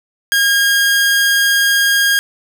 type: tone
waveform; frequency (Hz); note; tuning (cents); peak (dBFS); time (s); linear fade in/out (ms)
sawtooth; 1624; G#6; -39; -7; 0.32-2.19; 0
effects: none